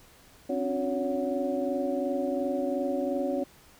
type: tone cluster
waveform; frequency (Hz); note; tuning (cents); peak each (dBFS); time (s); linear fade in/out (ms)
sine; 265.9 / 288.7 / 362 / 563 / 735; C4 / D4 / F#4 / C#5 / F#5; +28 / -30 / -38 / +27 / -12; -31 / -34 / -35 / -30 / -39; 0.49-3.44; 10
effects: pink hiss -56 dBFS RMS until 3.79 s